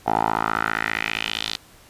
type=tone with band-pass filter sweep; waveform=10% pulse; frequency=55 Hz; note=A1; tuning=in tune; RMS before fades=-24 dBFS; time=0.06-1.57 s; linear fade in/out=10 ms; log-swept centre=750 to 4100 Hz; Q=3.1; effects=pink hiss -50 dBFS RMS until 1.89 s + resampled to 32000 Hz